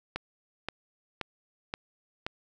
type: click train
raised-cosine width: 0.3 ms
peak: -16 dBFS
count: 5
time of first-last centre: 0.16-2.265 s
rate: 1.9 Hz
effects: none